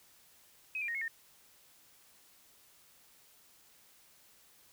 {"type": "tone with pitch steps", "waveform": "sine", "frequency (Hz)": [2532, 2388, 1865, 2172, 1829], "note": ["D#7", "D7", "A#6", "C#7", "A#6"], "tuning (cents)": [30, 28, 0, -36, -33], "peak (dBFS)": -34, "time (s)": [0.75, 1.08], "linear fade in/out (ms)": 2, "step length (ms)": 66, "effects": ["white hiss -63 dBFS RMS until 4.72 s"]}